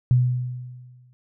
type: tone with exponential decay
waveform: sine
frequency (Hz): 124.7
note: B2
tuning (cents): +17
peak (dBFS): -12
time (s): 0.11-1.13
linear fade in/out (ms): 0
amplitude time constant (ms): 220
effects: none